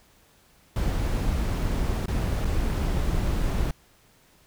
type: noise with dropouts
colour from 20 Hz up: brown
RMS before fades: -25 dBFS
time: 0.76-3.71 s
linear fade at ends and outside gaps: 2 ms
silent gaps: 2.059-2.081 / 2.448-2.452 s
effects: pink hiss -59 dBFS RMS until 4.46 s